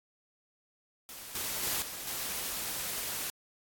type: noise with level steps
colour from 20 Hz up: white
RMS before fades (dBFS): -45 / -35 / -32 / -41 / -36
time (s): 1.09-3.3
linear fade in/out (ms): 0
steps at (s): 1.35 / 1.63 / 1.82 / 2.07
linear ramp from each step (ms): 2
effects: AAC 64 kbps